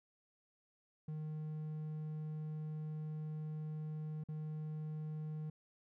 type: tone with dropouts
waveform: triangle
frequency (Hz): 154.3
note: D#3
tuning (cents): -14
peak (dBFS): -38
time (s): 1.08-5.5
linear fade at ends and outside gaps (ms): 5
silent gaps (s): 4.238-4.286
effects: none